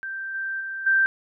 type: tone with level steps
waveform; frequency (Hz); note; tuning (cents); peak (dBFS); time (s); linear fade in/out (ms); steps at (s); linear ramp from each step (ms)
sine; 1568; G6; 0; -29 / -26 / -29 / -16; 0.03-1.06; 0; 0.34 / 0.6 / 0.86; 10
effects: none